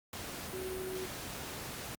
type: tone in noise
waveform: sine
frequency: 373.8 Hz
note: F#4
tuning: 18 cents sharp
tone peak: -38 dBFS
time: 0.53-1.06 s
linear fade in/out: 2 ms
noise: pink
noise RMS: -42 dBFS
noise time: 0.13-1.95 s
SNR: +1 dB
effects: high-pass 60 Hz 12 dB/octave + Opus 48 kbps